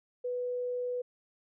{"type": "tone", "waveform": "sine", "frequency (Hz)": 493.9, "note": "B4", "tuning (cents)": 0, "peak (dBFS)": -31, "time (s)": [0.24, 1.02], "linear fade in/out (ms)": 10, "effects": []}